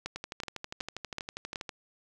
two click trains, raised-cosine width 0.2 ms, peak -17 / -20 dBFS, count 5 / 20, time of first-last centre 0.06-1.558 / 0.16-1.692 s, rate 2.67 / 12.4 Hz, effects none

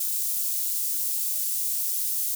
white high-pass noise, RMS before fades -27 dBFS, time 0-2.35 s, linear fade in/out 5 ms, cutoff 8200 Hz, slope 12 dB/octave, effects none

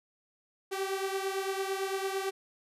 sawtooth beating tone pair, 384 / 392.9 Hz, G4 / G4, -36 / +4 cents, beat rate 8.9 Hz, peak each -29 / -32 dBFS, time 0.71-2.31 s, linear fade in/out 20 ms, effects resampled to 32000 Hz

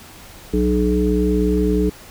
harmonic tone with a mistuned harmonic, 60.8 Hz, B1, 26 cents flat, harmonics 1 / 3 / 5 / 7, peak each -20 / -20 / -20 / -20 dBFS, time 0.53-1.9 s, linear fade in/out 10 ms, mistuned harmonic 3, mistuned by +32 cents, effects pink hiss -41 dBFS RMS until 2.1 s

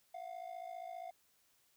triangle ring-modulated tone, 707 Hz, F5, 21 cents sharp, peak -39 dBFS, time 0.14-1.11 s, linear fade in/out 5 ms, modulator 27.5 Hz, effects white hiss -73 dBFS RMS until 1.76 s

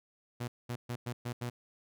sawtooth tone bursts at uneven times, 121.1 Hz, B2, 34 cents flat, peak -31 dBFS, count 6, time 0.4-0.48 / 0.69-0.76 / 0.89-0.96 / 1.06-1.13 / 1.25-1.33 / 1.41-1.5 s, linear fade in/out 10 ms, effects none

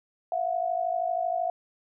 sine tone pair together, 672.2 / 725 Hz, E5 / F#5, +34 / -35 cents, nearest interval minor second, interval 131 cents, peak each -28 dBFS, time 0.32-1.5 s, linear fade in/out 2 ms, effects none

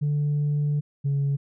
sine tone pair in turn, 146.83 / 140.29 Hz, D3 / C#3, 0 / +21 cents, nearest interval minor second, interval 79 cents, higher first, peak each -19 dBFS, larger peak neither, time 0.01-0.81 / 1.04-1.37 s, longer first, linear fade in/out 20 ms, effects tanh soft clip ceiling -19 dBFS

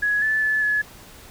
sine tone with pitch steps, 1677 / 1745 / 1732 / 1704 Hz, G#6 / A6 / A6 / G#6, +16 / -15 / -28 / +44 cents, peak -18 dBFS, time 0.02-0.82 s, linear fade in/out 10 ms, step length 200 ms, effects pink hiss -45 dBFS RMS until 1.3 s

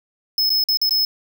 square tone with dropouts, 5190 Hz, E8, 28 cents flat, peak -16 dBFS, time 0.38-1.05 s, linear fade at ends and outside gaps 2 ms, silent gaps 0.494-0.502 / 0.639-0.686 / 0.772-0.815 / 0.893-0.908 s, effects none

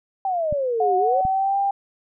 sine exponential two-way sweep, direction down then up, 790 to 370 to 582 Hz, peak -20 dBFS, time 0.25-1.21 s, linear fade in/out 2 ms, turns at 0.97 s
clicks, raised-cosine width 5 ms, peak -17 dBFS, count 2, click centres 0.526 / 1.252 s
sine tone with pitch glide, 724 to 794.1 Hz, F#5 to G5, -38 to +22 cents, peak -18 dBFS, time 0.8-1.71 s, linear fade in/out 5 ms, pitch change +160 cents, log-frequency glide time 0.93-1.58 s
effects none

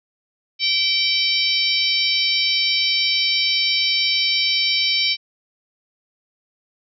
harmonic tone, 771 Hz, G5, 29 cents flat, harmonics 3 / 4 / 5 / 6 / 7, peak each -23 / -23 / -23 / -23 / -23 dBFS, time 0.59-5.17 s, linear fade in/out 50 ms, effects none

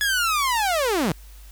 sawtooth linear sweep, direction down, 1703 to 138.59 Hz, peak -16 dBFS, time 0.01-1.12 s, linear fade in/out 0 ms, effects added 50 Hz sine -41 dBFS peak until 1.51 s + white hiss -52 dBFS RMS until 1.51 s

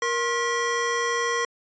square tone cluster, 471.3 / 1069 / 1943 Hz, A#4 / C6 / B6, +19 / +37 / -29 cents, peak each -28 dBFS, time 0.02-1.45 s, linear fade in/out 2 ms, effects resampled to 16000 Hz

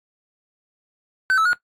triangle tone with pitch steps, 1527 / 1309 / 1443 Hz, G6 / E6 / F#6, -46 / -13 / -44 cents, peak -13 dBFS, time 1.3-1.531 s, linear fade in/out 0 ms, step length 77 ms, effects noise-tail reverb RT60 0.1 s tail -18 dB re dry + AAC 48 kbps

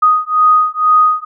sine beating tone pair, 1244.5 / 1246.6 Hz, D#6 / D#6, 0 / +3 cents, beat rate 2.1 Hz, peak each -11 dBFS, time 0.02-1.25 s, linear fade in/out 10 ms, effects none

